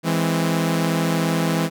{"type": "chord", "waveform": "sawtooth", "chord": "E augmented", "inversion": "none", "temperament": "equal", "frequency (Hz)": [164.81, 207.7, 261.6], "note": ["E3", "G#3", "B#3"], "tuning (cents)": [0, 0, 0], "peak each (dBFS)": [-16, -22, -22], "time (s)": [0.03, 1.7], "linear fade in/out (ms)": 50, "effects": []}